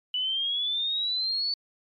sine exponential sweep, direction up, 2960 to 4507 Hz, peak -25 dBFS, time 0.14-1.54 s, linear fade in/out 2 ms, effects MP3 64 kbps

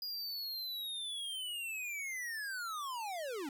square linear sweep, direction down, 4900 to 261.6 Hz, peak -39 dBFS, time 0.02-3.49 s, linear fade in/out 2 ms, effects none

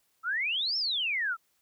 sine exponential two-way sweep, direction up then down, 1280 to 5490 to 1280 Hz, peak -27 dBFS, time 0.23-1.37 s, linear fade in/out 50 ms, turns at 0.77 s, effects white hiss -72 dBFS RMS until 1.61 s

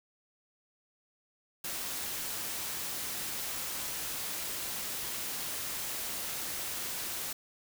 white noise, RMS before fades -37 dBFS, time 1.64-7.33 s, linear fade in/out 5 ms, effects none

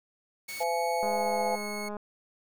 white noise, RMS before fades -44 dBFS, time 0.48-0.64 s, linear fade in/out 10 ms
sawtooth tone with pitch glide, 2217 to 2190 Hz, C#7 to C#7, 0 to -22 cents, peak -34 dBFS, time 0.48-1.89 s, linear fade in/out 10 ms, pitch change -22 cents, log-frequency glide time 0.94-1.38 s
harmonic tone, 169.5 Hz, E3, 49 cents sharp, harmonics 3 / 4 / 5, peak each -31 / -31 / -30 dBFS, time 0.6-1.56 s, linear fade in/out 10 ms
click train, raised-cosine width 1 ms, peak -25 dBFS, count 196, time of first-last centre 1.03-1.968 s, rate 208 Hz
effects none

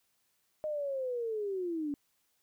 sine linear sweep, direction down, 620 to 280 Hz, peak -32 dBFS, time 0.64-1.94 s, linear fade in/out 0 ms, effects white hiss -75 dBFS RMS until 2.42 s

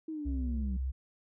sine linear sweep, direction down, 323.3 to 185 Hz, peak -35 dBFS, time 0.08-0.77 s, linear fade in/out 5 ms
sine tone with vibrato, 65.41 Hz, C2, in tune, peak -30 dBFS, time 0.25-0.92 s, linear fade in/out 20 ms, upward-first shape square, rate 15 Hz, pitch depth 18 cents each way
effects tanh soft clip ceiling -24 dBFS

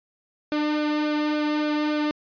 sawtooth tone with flanger, 300.6 Hz, D4, 40 cents sharp, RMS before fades -24 dBFS, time 0.52-2.11 s, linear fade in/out 0 ms, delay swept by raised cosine 1 to 2.1 ms, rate 3.5 Hz, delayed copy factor -0.6, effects resampled to 11025 Hz

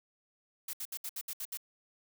blue noise bursts, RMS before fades -39 dBFS, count 8, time 0.68-1.573 s, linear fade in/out 5 ms, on 53 ms, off 67 ms, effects none

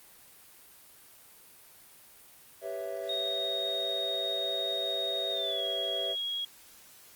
triangle chord, C# half-diminished seventh, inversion second, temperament equal, 392 / 493.9 / 554.4 / 659.3 Hz, G4 / B4 / C#5 / E5, 0 / 0 / 0 / 0 cents, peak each -39 / -40 / -38 / -35 dBFS, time 2.61-6.16 s, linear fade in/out 50 ms
sine tone with pitch glide, 3729 to 3303 Hz, A#7 to G#7, 0 to -10 cents, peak -31 dBFS, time 3.09-6.45 s, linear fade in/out 5 ms, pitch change -210 cents, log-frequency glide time 5.31-5.63 s
effects white hiss -55 dBFS RMS until 7.15 s + Opus 32 kbps

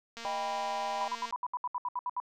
click train, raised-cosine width 0.2 ms, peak -26 dBFS, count 264, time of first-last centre 0.17-1.309 s, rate 231 Hz
triangle chord, Eb augmented, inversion none, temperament equal with one note detuned, 622.3 / 795.4 / 987.8 Hz, Eb5 / G5 / B5, 0 / +25 / 0 cents, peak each -37 / -33 / -34 dBFS, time 0.25-1.08 s, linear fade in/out 0 ms
sine tone bursts, 987.8 Hz, B5, in tune, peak -30 dBFS, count 12, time 1.01-2.201 s, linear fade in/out 2 ms, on 36 ms, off 69 ms
effects none

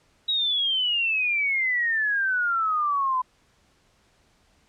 sine exponential sweep, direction down, 3852 to 1004 Hz, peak -21 dBFS, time 0.28-3.22 s, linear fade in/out 10 ms, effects pink hiss -63 dBFS RMS until 4.68 s + low-pass 8000 Hz 12 dB/octave

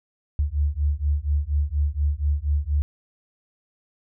sine beating tone pair, 71.1 / 75.3 Hz, C#2 / D2, +45 / +44 cents, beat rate 4.2 Hz, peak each -23 dBFS, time 0.39-2.82 s, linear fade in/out 0 ms, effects none

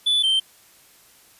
triangle tone pair in turn, 3472 / 3123 Hz, A7 / G7, -24 / -7 cents, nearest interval major second, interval 183 cents, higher first, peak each -15 dBFS, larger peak neither, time 0.06-0.23 / 0.23-0.4 s, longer neither, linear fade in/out 10 ms, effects white hiss -53 dBFS RMS until 1.39 s + resampled to 32000 Hz

